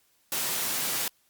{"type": "high-pass noise", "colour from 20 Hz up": "white", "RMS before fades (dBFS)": -29, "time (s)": [0.32, 1.08], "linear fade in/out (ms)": 2, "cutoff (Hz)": 120, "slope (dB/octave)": 24, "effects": ["white hiss -67 dBFS RMS until 1.29 s", "Opus 48 kbps"]}